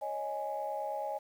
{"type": "chord", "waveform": "sine", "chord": "C# suspended second", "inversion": "none", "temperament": "just", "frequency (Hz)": [554.4, 623.7, 831.5], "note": ["C#5", "D#5", "G#5"], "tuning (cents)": [0, 4, 2], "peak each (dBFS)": [-39, -38, -36], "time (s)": [0.01, 1.19], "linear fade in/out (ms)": 20, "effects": ["tanh soft clip ceiling -25 dBFS", "10-bit"]}